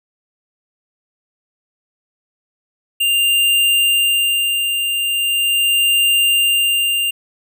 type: tone with tremolo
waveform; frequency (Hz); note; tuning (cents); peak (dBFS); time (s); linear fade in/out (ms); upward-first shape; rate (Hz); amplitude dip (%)
square; 2794; F7; 0; -12; 3-7.11; 10; sine; 0.4; 45
effects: none